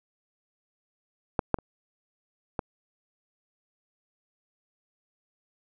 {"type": "clicks", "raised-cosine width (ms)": 1, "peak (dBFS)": [-9, -7, -27, -14], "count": 4, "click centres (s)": [1.392, 1.543, 1.587, 2.592], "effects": []}